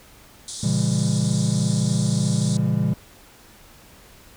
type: band-pass noise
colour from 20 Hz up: white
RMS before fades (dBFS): -34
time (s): 0.48-2.57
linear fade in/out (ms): 2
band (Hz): 3400 to 9600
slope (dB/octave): 96
type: chord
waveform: triangle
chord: A# diminished seventh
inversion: none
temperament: just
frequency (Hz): 116.54 / 139.85 / 167.82 / 201.4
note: A#2 / C#3 / E3 / G3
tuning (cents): 0 / +16 / +31 / +47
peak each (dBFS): -22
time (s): 0.63-2.94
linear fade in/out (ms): 5
effects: pink hiss -49 dBFS RMS until 4.36 s